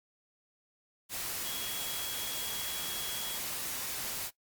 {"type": "tone in noise", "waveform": "sine", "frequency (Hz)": 3322, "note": "G#7", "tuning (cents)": 0, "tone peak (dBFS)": -41, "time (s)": [1.43, 3.4], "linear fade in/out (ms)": 50, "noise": "white", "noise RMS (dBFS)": -37, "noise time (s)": [1.09, 4.31], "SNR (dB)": -7, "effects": ["noise-tail reverb RT60 0.1 s tail -17 dB re dry", "Opus 48 kbps"]}